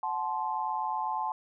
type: chord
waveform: sine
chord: F# diminished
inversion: none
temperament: equal with one note detuned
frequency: 740 / 867.9 / 1046.5 Hz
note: F#5 / A5 / C6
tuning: 0 / -24 / 0 cents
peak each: -37 / -31 / -34 dBFS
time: 0.03-1.32 s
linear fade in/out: 2 ms
effects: none